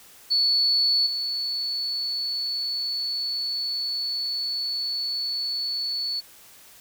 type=tone with level steps; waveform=sine; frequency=4435 Hz; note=C#8; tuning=in tune; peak=-18 / -25 dBFS; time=0.3-6.21 s; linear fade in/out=20 ms; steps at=1.06 s; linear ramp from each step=10 ms; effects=white hiss -50 dBFS RMS until 6.8 s